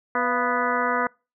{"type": "harmonic tone with a mistuned harmonic", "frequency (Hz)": 246.9, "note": "B3", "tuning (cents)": 0, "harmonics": [1, 2, 3, 4, 5, 6, 7, 8], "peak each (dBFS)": [-31, -28, -30, -27, -27, -28, -32, -33], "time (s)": [0.15, 1.07], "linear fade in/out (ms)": 2, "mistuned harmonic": 3, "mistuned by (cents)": -110, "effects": ["noise-tail reverb RT60 0.3 s tail -26 dB re dry"]}